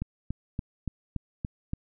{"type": "click train", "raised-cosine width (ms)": 5, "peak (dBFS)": -18, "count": 7, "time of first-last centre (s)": [0.02, 1.734], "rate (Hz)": 3.5, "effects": []}